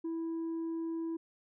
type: tone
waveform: sine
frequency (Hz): 328.9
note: E4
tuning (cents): -4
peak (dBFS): -31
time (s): 0.04-1.17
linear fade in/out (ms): 10
effects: tanh soft clip ceiling -33 dBFS